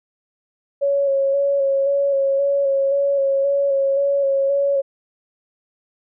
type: tone with vibrato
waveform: sine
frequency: 554 Hz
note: C#5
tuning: 1 cent flat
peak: -15 dBFS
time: 0.81-4.82 s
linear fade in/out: 20 ms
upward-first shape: square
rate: 1.9 Hz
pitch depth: 20 cents each way
effects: none